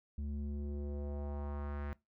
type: tone with low-pass filter sweep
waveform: square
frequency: 72.1 Hz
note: D2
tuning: 31 cents flat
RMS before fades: -40 dBFS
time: 0.18-1.93 s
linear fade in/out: 0 ms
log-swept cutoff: 170 to 1800 Hz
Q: 1.8
effects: noise-tail reverb RT60 0.2 s tail -21 dB re dry